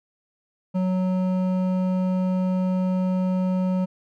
sine tone with hard clipping, 185 Hz, F#3, in tune, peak -22 dBFS, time 0.74-3.86 s, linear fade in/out 20 ms, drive 10 dB, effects none

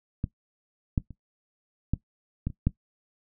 clicks, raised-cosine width 5 ms, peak -15 / -11 / -30 / -12 / -16 / -29 / -10 dBFS, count 7, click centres 0.241 / 0.978 / 1.107 / 1.936 / 2.47 / 2.502 / 2.67 s, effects noise-tail reverb RT60 0.1 s tail -17 dB re dry

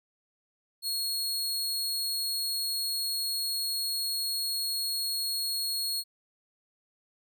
sawtooth tone, 4314 Hz, C#8, 48 cents flat, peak -26 dBFS, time 0.82-6.04 s, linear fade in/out 50 ms, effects none

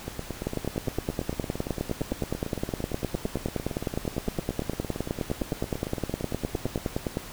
two click trains, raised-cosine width 2 ms, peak -13 / -18 dBFS, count 66 / 60, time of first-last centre 0.47-7.171 / 0.08-6.777 s, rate 9.7 / 8.81 Hz, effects pink hiss -42 dBFS RMS until 7.32 s

